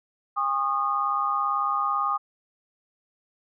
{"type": "tone cluster", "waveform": "sine", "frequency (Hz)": [811, 1089, 1227], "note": ["G#5", "C#6", "D#6"], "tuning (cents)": [-41, -31, -25], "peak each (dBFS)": [-30, -29, -24], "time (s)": [0.36, 2.18], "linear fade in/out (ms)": 20, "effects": []}